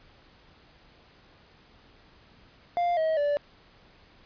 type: tone with pitch steps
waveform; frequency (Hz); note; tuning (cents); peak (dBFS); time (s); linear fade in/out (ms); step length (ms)
triangle; 698.5 / 636.8 / 580.6; F5 / D#5 / D5; 0 / +40 / -20; -21; 2.77-3.37; 0; 200
effects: pink hiss -57 dBFS RMS until 4.25 s + resampled to 11025 Hz